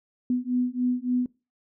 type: beating tone pair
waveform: sine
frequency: 246.9 / 250.4 Hz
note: B3 / B3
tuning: 0 / +24 cents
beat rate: 3.5 Hz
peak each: -26 / -26 dBFS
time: 0.3-1.26 s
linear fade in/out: 2 ms
effects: noise-tail reverb RT60 0.3 s tail -22 dB re dry